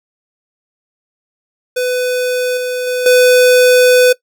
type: tone with level steps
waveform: square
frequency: 500 Hz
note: B4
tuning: 21 cents sharp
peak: -14 / -17 / -15 / -6 dBFS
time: 1.76-4.13 s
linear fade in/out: 10 ms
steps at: 2.57 / 2.87 / 3.06 s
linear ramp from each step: 2 ms
effects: noise-tail reverb RT60 0.1 s tail -20 dB re dry